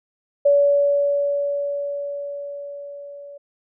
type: tone with level ramp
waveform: sine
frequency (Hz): 570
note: C#5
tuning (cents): +48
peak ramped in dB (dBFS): -11 to -36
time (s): 0.45-3.38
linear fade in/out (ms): 10
effects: none